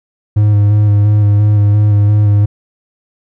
triangle tone with vibrato, 103.83 Hz, G#2, in tune, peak -4 dBFS, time 0.36-2.46 s, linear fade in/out 10 ms, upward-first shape square, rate 2.9 Hz, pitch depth 19 cents each way, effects none

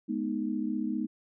sine chord, G# minor, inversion none, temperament equal with one note detuned, 211.8 / 246.9 / 311.1 Hz, G#3 / B3 / D#4, +34 / 0 / 0 cents, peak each -33 dBFS, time 0.08-1.07 s, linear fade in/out 20 ms, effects none

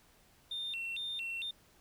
triangle tone with vibrato, 3136 Hz, G7, in tune, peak -34 dBFS, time 0.51-1.51 s, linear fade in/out 5 ms, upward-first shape square, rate 2.2 Hz, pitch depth 250 cents each way, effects tanh soft clip ceiling -32 dBFS + pink hiss -65 dBFS RMS until 1.8 s

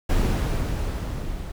brown noise with level ramp, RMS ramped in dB -19 to -33 dBFS, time 0.09-1.52 s, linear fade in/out 10 ms, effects none

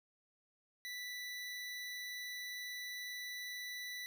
25% pulse tone, 1975.5 Hz, B6, in tune, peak -39 dBFS, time 0.85-4.06 s, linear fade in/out 0 ms, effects none

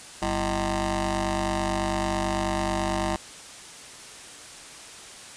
15% pulse ring-modulated tone, 143.3 Hz, D3, 42 cents flat, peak -15 dBFS, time 0.22-3.16 s, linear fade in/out 2 ms, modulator 477 Hz, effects white hiss -43 dBFS RMS until 5.36 s + resampled to 22050 Hz

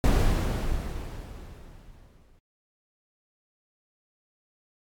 brown noise with exponential decay, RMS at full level -18 dBFS, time 0.04-2.39 s, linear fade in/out 1 ms, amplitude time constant 510 ms, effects AAC 64 kbps

